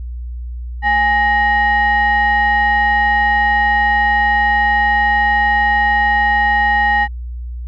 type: ring-modulated tone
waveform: triangle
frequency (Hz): 523.3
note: C5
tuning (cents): 0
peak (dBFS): -6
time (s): 0.82-7.08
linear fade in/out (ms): 50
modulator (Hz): 1350
effects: added 60 Hz sine -23 dBFS peak until 7.67 s + resampled to 11025 Hz